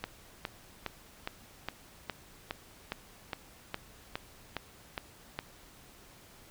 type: click train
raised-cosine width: 0.3 ms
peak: -18 dBFS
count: 14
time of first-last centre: 0.04-5.39 s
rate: 2.43 Hz
effects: pink hiss -56 dBFS RMS until 6.5 s